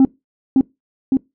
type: tone with echo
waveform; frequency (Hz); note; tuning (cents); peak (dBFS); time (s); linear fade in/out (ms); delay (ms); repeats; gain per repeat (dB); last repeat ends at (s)
sine; 265.8; C4; +27; -4; 0-0.05; 2; 560; 2; -3; 1.17
effects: noise-tail reverb RT60 0.2 s tail -22 dB re dry + tanh soft clip ceiling -6 dBFS